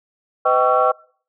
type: tone cluster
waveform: sine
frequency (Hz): 505 / 627 / 774 / 1121 / 1345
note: B4 / D#5 / G5 / C#6 / E6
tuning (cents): +39 / +13 / -22 / +19 / +34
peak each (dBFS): -19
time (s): 0.45-0.92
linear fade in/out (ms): 10
effects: noise-tail reverb RT60 0.5 s tail -25 dB re dry + tanh soft clip ceiling -2 dBFS